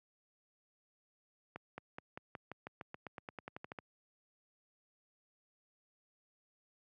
accelerating click train, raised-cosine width 0.5 ms, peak -29 dBFS, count 18, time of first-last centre 1.56-3.788 s, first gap 220 ms, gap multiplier 0.93, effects high-pass 100 Hz 12 dB/octave

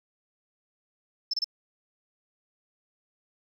sine tone bursts, 5274 Hz, E8, in tune, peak -25 dBFS, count 3, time 1.31-1.444 s, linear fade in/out 5 ms, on 26 ms, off 28 ms, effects 10-bit

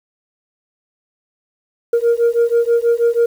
sine beating tone pair, 465.9 / 472.1 Hz, A#4 / A#4, -1 / +22 cents, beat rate 6.2 Hz, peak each -13 dBFS, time 1.93-3.26 s, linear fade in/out 5 ms, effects tanh soft clip ceiling -8 dBFS + 7-bit

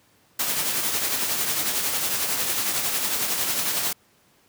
white noise with tremolo, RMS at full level -23 dBFS, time 0.39-3.93 s, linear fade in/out 5 ms, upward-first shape triangle, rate 11 Hz, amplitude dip 45%, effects pink hiss -60 dBFS RMS until 4.48 s + high-pass 100 Hz 12 dB/octave

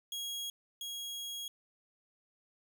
sawtooth tone pair in turn, 3300 / 3300 Hz, G#7 / G#7, -12 / -12 cents, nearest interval unison, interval 0 cents, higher neither, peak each -34 / -36 dBFS, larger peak first, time 0.12-0.5 / 0.81-1.48 s, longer second, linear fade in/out 2 ms, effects none

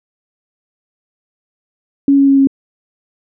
sine tone with pitch steps, 278.6 / 276.5 / 274.4 / 272.4 Hz, C#4 / C#4 / C#4 / C#4, +9 / -4 / -17 / -30 cents, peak -6 dBFS, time 2.08-2.472 s, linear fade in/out 2 ms, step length 98 ms, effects none

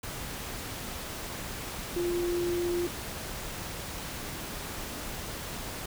sine tone in noise, 349.2 Hz, F4, in tune, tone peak -27 dBFS, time 1.96-2.87 s, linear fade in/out 5 ms, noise pink, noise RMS -38 dBFS, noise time 0.03-5.86 s, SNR +8 dB, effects none

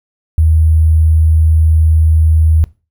sine tone with sample-and-hold, 79.4 Hz, D#2, 36 cents sharp, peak -6 dBFS, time 0.38-2.64 s, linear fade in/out 0 ms, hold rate 11025 Hz, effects noise-tail reverb RT60 0.3 s tail -20 dB re dry

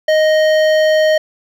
triangle tone with hard clipping, 622.3 Hz, D#5, in tune, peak -11 dBFS, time 0.08-1.18 s, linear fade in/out 5 ms, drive 17 dB, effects none

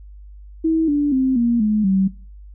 sine tone with pitch steps, 322.6 / 290.7 / 262 / 236.2 / 212.8 / 191.82 Hz, E4 / D4 / C4 / A#3 / G#3 / G3, -37 / -18 / +2 / +23 / +42 / -37 cents, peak -14 dBFS, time 0.64-2.08 s, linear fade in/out 10 ms, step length 240 ms, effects noise-tail reverb RT60 0.4 s tail -20 dB re dry + added 50 Hz sine -37 dBFS peak until 2.54 s

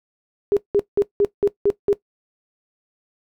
sine tone bursts, 405.9 Hz, G#4, 40 cents flat, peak -13 dBFS, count 7, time 0.52-1.929 s, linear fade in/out 0 ms, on 47 ms, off 180 ms, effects noise-tail reverb RT60 0.1 s tail -17 dB re dry

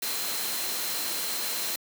sine tone in noise, 4113 Hz, C8, 30 cents flat, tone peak -37 dBFS, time 0.02-1.76 s, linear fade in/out 5 ms, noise white, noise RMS -31 dBFS, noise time 0.02-1.76 s, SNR -9 dB, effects high-pass 200 Hz 12 dB/octave

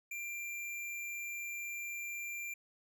square tone, 2374 Hz, D7, 18 cents sharp, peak -40 dBFS, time 0.11-2.54 s, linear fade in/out 5 ms, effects none

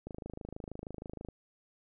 click train, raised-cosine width 2 ms, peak -28 dBFS, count 33, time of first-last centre 0.07-1.287 s, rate 26.3 Hz, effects none

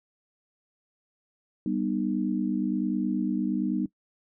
sine chord, G augmented, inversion none, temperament just, 196 / 245 / 306.2 Hz, G3 / B3 / D#4, 0 / -14 / -28 cents, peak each -29 dBFS, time 1.66-3.86 s, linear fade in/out 2 ms, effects noise-tail reverb RT60 0.1 s tail -20 dB re dry

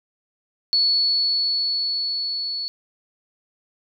sine tone with level ramp, 4414 Hz, C#8, 8 cents flat, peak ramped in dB -15 to -25 dBFS, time 0.73-2.68 s, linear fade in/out 0 ms, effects none

